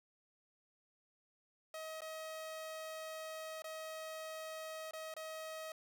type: tone with dropouts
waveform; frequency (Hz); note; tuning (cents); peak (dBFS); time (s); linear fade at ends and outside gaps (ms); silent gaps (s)
sawtooth; 634; D#5; +32; -40; 1.74-5.72; 2; 2.007-2.018 / 3.621-3.642 / 4.91-4.934 / 5.14-5.165
effects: none